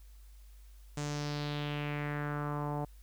sawtooth tone with low-pass filter sweep, 146.83 Hz, D3, in tune, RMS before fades -36 dBFS, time 0.97-2.85 s, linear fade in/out 5 ms, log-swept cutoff 7400 to 790 Hz, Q 2.9, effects added 50 Hz sine -51 dBFS peak until 3.02 s + white hiss -67 dBFS RMS until 3.02 s

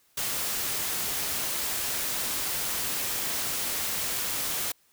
white noise, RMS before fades -30 dBFS, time 0.17-4.72 s, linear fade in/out 5 ms, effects white hiss -65 dBFS RMS until 4.92 s

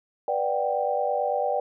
sine chord, G major seventh, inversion first, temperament just, 490 / 588 / 735 / 784 Hz, B4 / D5 / F#5 / G5, -14 / +2 / -12 / 0 cents, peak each -29 / -27 / -31 / -27 dBFS, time 0.28-1.6 s, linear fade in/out 2 ms, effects none

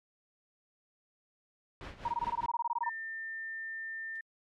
pink noise with tremolo, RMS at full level -43 dBFS, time 1.81-2.46 s, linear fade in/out 0 ms, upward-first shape sine, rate 4.9 Hz, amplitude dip 75%
sine tone bursts, 944 Hz, A#5, 22 cents sharp, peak -29 dBFS, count 16, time 2.05-2.894 s, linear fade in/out 5 ms, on 34 ms, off 20 ms
sine tone, 1800 Hz, A6, 39 cents sharp, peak -37 dBFS, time 2.83-4.21 s, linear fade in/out 5 ms
violet noise with exponential decay, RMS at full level -43 dBFS, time 4.15-4.23 s, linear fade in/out 5 ms, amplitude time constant 17 ms
effects low-pass 3000 Hz 12 dB/octave

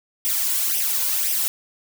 blue noise with flanger, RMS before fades -22 dBFS, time 0.25-1.48 s, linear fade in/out 0 ms, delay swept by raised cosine 0.35 to 2.05 ms, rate 1.9 Hz, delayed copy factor +0.65, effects none

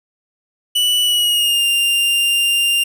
45% pulse tone with pitch glide, 2960 to 2794 Hz, F#7 to F7, 0 to 0 cents, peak -13 dBFS, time 0.75-2.84 s, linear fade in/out 10 ms, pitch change -100 cents, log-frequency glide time 1.03-1.66 s, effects none

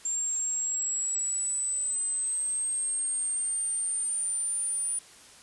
sine exponential sweep, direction up, 7380 to 9420 Hz, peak -27 dBFS, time 0.05-4.99 s, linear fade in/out 5 ms, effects white hiss -52 dBFS RMS until 5.42 s + resampled to 24000 Hz

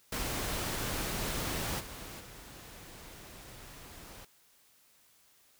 pink noise with level steps, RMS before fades -35 / -45 / -50 dBFS, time 0.12-4.25 s, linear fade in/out 5 ms, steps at 1.79 / 2.19 s, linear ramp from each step 20 ms, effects white hiss -65 dBFS RMS until 5.59 s

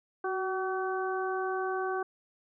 harmonic tone with a mistuned harmonic, 380 Hz, F#4, 46 cents sharp, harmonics 1 / 2 / 3 / 4, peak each -32 / -35 / -37 / -38 dBFS, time 0.24-2.03 s, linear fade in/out 5 ms, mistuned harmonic 1, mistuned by -30 cents, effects none

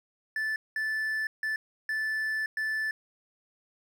triangle tone bursts at uneven times, 1752 Hz, A6, 8 cents flat, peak -26 dBFS, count 5, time 0.36-0.56 / 0.76-1.27 / 1.43-1.56 / 1.89-2.46 / 2.57-2.91 s, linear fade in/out 2 ms, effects none

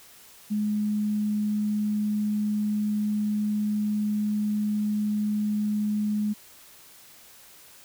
sine tone, 210 Hz, G#3, 19 cents sharp, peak -23 dBFS, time 0.5-6.34 s, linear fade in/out 20 ms, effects white hiss -51 dBFS RMS until 7.84 s

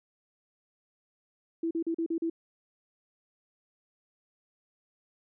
sine tone bursts, 330.5 Hz, E4, 5 cents sharp, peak -27 dBFS, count 6, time 1.63-2.299 s, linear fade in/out 5 ms, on 79 ms, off 39 ms, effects none

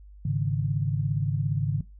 sine chord, Ab suspended fourth, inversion none, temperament just, 103.83 / 138.43 / 155.74 Hz, Ab2 / Db3 / Eb3, 0 / -2 / +2 cents, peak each -29 / -26 / -29 dBFS, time 0.25-1.81 s, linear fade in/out 5 ms, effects noise-tail reverb RT60 0.2 s tail -17 dB re dry + added 50 Hz sine -45 dBFS peak until 1.99 s

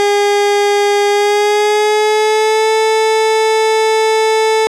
30% pulse tone with pitch glide, 407.9 to 439.7 Hz, G#4 to A4, -31 to -1 cents, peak -7 dBFS, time 0-4.67 s, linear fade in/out 0 ms, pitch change +130 cents, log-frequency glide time 1.09-2.7 s, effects low-pass 8000 Hz 12 dB/octave

